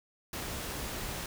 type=noise; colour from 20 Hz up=pink; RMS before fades=-38 dBFS; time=0.33-1.26 s; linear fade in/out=2 ms; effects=none